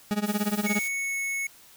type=tone with tremolo; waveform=40% pulse; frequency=208.1 Hz; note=G#3; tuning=4 cents sharp; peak=-21 dBFS; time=0.11-0.79 s; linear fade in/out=0 ms; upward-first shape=sine; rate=17 Hz; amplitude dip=90%
type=noise; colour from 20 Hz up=blue; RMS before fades=-38 dBFS; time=0.25-0.89 s; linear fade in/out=20 ms
type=tone with pitch glide; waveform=square; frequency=2217 to 2202 Hz; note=C#7 to C#7; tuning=0 to -12 cents; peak=-28 dBFS; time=0.66-1.47 s; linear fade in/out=5 ms; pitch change=-12 cents; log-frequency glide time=0.86-1.17 s
effects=white hiss -53 dBFS RMS until 1.76 s

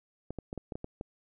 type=clicks; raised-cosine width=2 ms; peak=-24 dBFS; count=8; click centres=0.306 / 0.387 / 0.529 / 0.577 / 0.722 / 0.755 / 0.844 / 1.011 s; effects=none

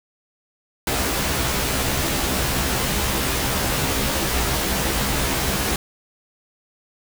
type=noise with comb filter; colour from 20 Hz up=pink; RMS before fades=-22 dBFS; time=0.87-5.76 s; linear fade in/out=2 ms; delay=15 ms; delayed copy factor=+0.95; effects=none

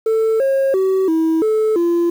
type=tone with pitch steps; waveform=sine; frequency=443.9 / 541 / 380.4 / 322.8 / 435 / 342.4 Hz; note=A4 / C#5 / F#4 / E4 / A4 / F4; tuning=+15 / -42 / +48 / -36 / -20 / -34 cents; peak=-10 dBFS; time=0.06-2.1 s; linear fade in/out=5 ms; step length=340 ms; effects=tanh soft clip ceiling -12 dBFS + 7-bit

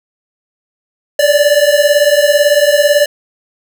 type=beating tone pair; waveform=square; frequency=575 / 593 Hz; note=D5 / D5; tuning=-37 / +17 cents; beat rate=18 Hz; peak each=-11 dBFS; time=1.19-3.06 s; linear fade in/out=5 ms; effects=none

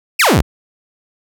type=exponential sweep; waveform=sawtooth; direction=down; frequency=2877 to 47.29 Hz; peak=-5 dBFS; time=0.19-0.42 s; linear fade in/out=10 ms; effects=none

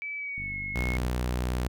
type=tone with pitch glide; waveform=sine; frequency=2301 to 2173 Hz; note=D7 to C#7; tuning=-36 to -35 cents; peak=-32 dBFS; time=0.02-0.97 s; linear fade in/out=0 ms; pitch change=-99 cents; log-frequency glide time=0.17-0.56 s
type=click train; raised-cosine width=5 ms; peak=-30 dBFS; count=35; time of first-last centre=0.38-1.064 s; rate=49.7 Hz
type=tone; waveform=sawtooth; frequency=61.74 Hz; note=B1; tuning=in tune; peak=-23 dBFS; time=0.75-1.68 s; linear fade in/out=10 ms
effects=none

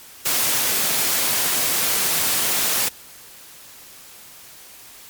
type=high-pass noise; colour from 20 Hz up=white; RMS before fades=-20 dBFS; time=0.25-2.89 s; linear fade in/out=10 ms; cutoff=110 Hz; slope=12 dB/octave; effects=white hiss -43 dBFS RMS until 5.09 s + MP3 96 kbps

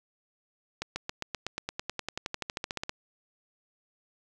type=accelerating click train; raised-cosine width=0.2 ms; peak=-15 dBFS; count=23; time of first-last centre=0.82-2.894 s; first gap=140 ms; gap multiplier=0.96; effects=none

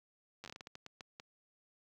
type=slowing click train; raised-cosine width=0.2 ms; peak=-30 dBFS; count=13; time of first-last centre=0.44-1.199 s; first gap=9 ms; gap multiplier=1.32; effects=high-pass 80 Hz 12 dB/octave + 12-bit

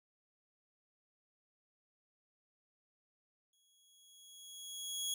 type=tone with exponential growth; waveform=20% pulse; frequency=3329 Hz; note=G#7; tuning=3 cents sharp; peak=-29 dBFS; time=3.53-5.14 s; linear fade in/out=2 ms; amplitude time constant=350 ms; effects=none

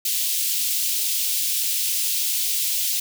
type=high-pass noise; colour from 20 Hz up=white; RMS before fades=-23 dBFS; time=0.05-3 s; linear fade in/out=5 ms; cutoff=2800 Hz; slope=24 dB/octave; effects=none

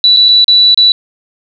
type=tone with dropouts; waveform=sine; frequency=3951 Hz; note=B7; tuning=in tune; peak=-3 dBFS; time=0.04-0.92 s; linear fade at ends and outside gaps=1 ms; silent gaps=0.164-0.17 / 0.285-0.289 / 0.444-0.481 / 0.745-0.775 s; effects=none

